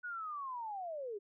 sine linear sweep, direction down, 1480 to 386.5 Hz, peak -39 dBFS, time 0.03-1.19 s, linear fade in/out 20 ms, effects none

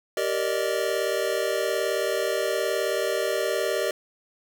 square chord, Eb major seventh, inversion first, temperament just, 388.9 / 466.7 / 583.4 / 622.3 Hz, G4 / Bb4 / D5 / Eb5, -14 / +2 / -12 / 0 cents, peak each -30 dBFS, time 0.17-3.91 s, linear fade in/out 2 ms, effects none

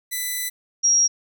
5% pulse / sine tone pair in turn, 1996 / 5646 Hz, B6 / F8, +18 / +18 cents, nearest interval octave + tritone, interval 1800 cents, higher second, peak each -14 dBFS, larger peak neither, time 0.11-0.5 / 0.83-1.08 s, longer first, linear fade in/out 20 ms, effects none

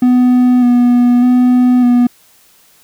triangle tone with vibrato, 246.4 Hz, B3, 4 cents flat, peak -4 dBFS, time 0.02-2.07 s, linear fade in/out 5 ms, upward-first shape square, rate 0.83 Hz, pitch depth 19 cents each way, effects white hiss -48 dBFS RMS until 2.83 s

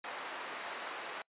white band-pass noise, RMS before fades -43 dBFS, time 0.04-1.22 s, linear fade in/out 2 ms, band 470 to 1800 Hz, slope 12 dB/octave, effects noise-tail reverb RT60 0.1 s tail -26 dB re dry + resampled to 8000 Hz

